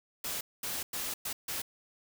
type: noise bursts at uneven times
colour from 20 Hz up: white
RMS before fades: -36 dBFS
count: 5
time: 0.24-0.41 / 0.63-0.83 / 0.93-1.14 / 1.25-1.33 / 1.48-1.62 s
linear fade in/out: 5 ms
effects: none